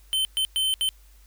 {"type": "tone bursts at uneven times", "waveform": "square", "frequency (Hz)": 3080, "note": "G7", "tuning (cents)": -31, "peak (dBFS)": -22, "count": 4, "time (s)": [[0.13, 0.25], [0.37, 0.45], [0.56, 0.74], [0.81, 0.89]], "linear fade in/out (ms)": 0, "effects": ["added 50 Hz sine -50 dBFS peak until 1.26 s", "white hiss -60 dBFS RMS until 1.26 s"]}